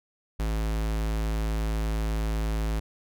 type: tone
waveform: square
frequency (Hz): 54.1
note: A1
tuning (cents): -29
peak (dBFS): -26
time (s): 0.39-2.8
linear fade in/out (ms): 10
effects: none